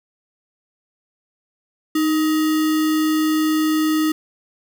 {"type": "tone with sample-and-hold", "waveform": "sine", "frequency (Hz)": 311.1, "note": "D#4", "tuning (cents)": 0, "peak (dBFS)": -15, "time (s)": [1.95, 4.12], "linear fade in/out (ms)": 5, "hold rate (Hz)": 1575, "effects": []}